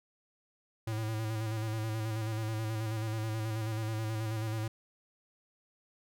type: tone with vibrato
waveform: square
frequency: 110 Hz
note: A2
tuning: in tune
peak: -33 dBFS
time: 0.87-4.68 s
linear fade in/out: 5 ms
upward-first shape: square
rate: 9.3 Hz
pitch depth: 33 cents each way
effects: none